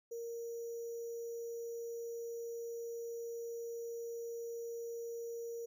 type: tone with sample-and-hold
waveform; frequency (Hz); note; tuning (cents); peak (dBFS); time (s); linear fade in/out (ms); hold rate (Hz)
sine; 466.2; A#4; 0; -40; 0.11-5.66; 10; 6300
effects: none